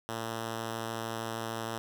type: tone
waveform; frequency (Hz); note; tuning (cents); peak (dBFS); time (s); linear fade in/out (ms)
5% pulse; 113.3; A#2; -49; -23; 0.09-1.78; 0
effects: none